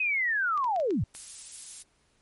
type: linear sweep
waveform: sine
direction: down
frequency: 2557 to 69.3 Hz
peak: -24 dBFS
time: 0-1.04 s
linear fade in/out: 5 ms
type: clicks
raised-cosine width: 0.2 ms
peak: -28 dBFS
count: 6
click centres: 0.576 / 0.643 / 0.762 / 0.8 / 0.907 / 1.15 s
type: noise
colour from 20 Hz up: violet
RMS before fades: -37 dBFS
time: 1.14-1.83 s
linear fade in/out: 10 ms
effects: pink hiss -68 dBFS RMS until 2.21 s + MP3 48 kbps